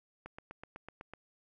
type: click train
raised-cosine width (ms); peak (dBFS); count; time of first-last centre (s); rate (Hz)
0.5; -30; 8; 0.26-1.136; 7.99
effects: none